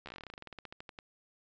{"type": "slowing click train", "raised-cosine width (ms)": 0.3, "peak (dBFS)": -29, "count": 23, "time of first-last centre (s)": [0.06, 0.988], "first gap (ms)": 13, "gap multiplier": 1.1, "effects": ["resampled to 16000 Hz"]}